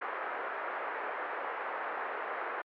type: band-pass noise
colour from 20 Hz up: white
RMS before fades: -37 dBFS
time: 0.01-2.62 s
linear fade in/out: 10 ms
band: 420 to 1700 Hz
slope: 24 dB/octave
effects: low-pass 3000 Hz 12 dB/octave + MP3 64 kbps